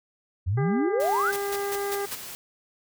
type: exponential sweep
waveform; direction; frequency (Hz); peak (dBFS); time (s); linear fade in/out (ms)
sine; up; 83.5 to 1661.2; -22; 0.46-1.32; 20
type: harmonic tone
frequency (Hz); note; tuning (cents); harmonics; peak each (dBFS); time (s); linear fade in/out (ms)
401.4; G4; +41; 1 / 2 / 3 / 4 / 5; -28 / -34 / -38 / -40 / -42; 0.57-2.06; 10
type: noise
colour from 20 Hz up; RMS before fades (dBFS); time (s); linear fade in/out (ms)
white; -39; 1-2.35; 0
type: noise bursts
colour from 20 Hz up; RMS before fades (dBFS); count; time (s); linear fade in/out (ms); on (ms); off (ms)
white; -33; 5; 1.32-2.155; 10; 47; 150
effects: none